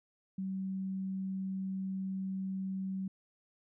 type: tone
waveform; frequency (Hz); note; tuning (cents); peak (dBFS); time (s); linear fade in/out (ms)
sine; 190.8; G3; -47; -34; 0.38-3.08; 5
effects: none